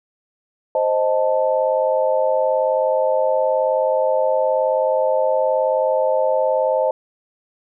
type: chord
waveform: sine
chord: A diminished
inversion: first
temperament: equal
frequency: 523.3 / 622.3 / 880 Hz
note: C5 / Eb5 / A5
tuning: 0 / 0 / 0 cents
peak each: -18 / -19 / -23 dBFS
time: 0.75-6.91 s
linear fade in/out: 2 ms
effects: none